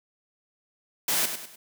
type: noise with echo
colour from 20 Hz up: white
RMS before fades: -25 dBFS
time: 1.08-1.26 s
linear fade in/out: 5 ms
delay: 100 ms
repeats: 3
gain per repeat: -8 dB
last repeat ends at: 1.56 s
effects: high-pass 150 Hz 12 dB/octave